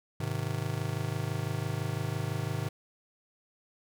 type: chord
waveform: square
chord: Ab major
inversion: none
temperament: just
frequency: 103.83 / 129.78 / 155.74 Hz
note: Ab2 / C3 / Eb3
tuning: 0 / -14 / +2 cents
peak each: -36 / -35 / -37 dBFS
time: 0.2-2.69 s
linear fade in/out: 5 ms
effects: none